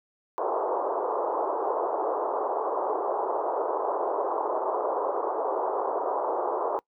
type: band-pass noise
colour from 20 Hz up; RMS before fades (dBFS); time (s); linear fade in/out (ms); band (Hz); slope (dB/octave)
pink; -28; 0.38-6.79; 0; 380 to 1100; 48
effects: noise-tail reverb RT60 0.1 s tail -23 dB re dry